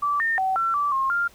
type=tone with pitch steps; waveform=sine; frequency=1160 / 1819 / 760 / 1350 / 1160 / 1071 / 1397 Hz; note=D6 / A#6 / F#5 / E6 / D6 / C6 / F6; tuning=-22 / -43 / +46 / +41 / -22 / +40 / 0 cents; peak=-20 dBFS; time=0.02-1.28 s; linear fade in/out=10 ms; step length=180 ms; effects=pink hiss -53 dBFS RMS until 1.34 s